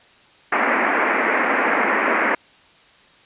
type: band-pass noise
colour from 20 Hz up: white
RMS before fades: -19 dBFS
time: 0.52-2.35 s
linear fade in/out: 5 ms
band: 220 to 2200 Hz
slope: 48 dB/octave
effects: white hiss -51 dBFS RMS until 3.25 s + resampled to 8000 Hz